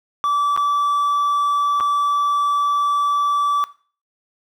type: tone with dropouts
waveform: triangle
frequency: 1157 Hz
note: D6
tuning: 26 cents flat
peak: -14 dBFS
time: 0.24-3.64 s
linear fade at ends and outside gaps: 0 ms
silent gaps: 0.564-0.575 / 1.801-1.807 s
effects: noise-tail reverb RT60 0.4 s tail -17 dB re dry